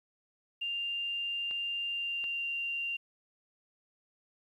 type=tone with pitch glide; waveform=sine; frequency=2794 to 2776 Hz; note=F7 to F7; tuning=0 to -11 cents; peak=-32 dBFS; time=0.61-2.97 s; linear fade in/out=10 ms; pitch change=-11 cents; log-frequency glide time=1.87-2.46 s
type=clicks; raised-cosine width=0.3 ms; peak=-32 dBFS; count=2; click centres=1.511 / 2.241 s
effects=11-bit